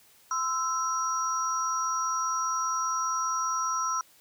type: tone cluster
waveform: sine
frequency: 1030 / 1325 / 5740 Hz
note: C6 / E6 / F8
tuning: -28 / +9 / +47 cents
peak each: -32 / -28 / -34 dBFS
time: 0.31-4.01 s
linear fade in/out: 2 ms
effects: white hiss -59 dBFS RMS until 4.2 s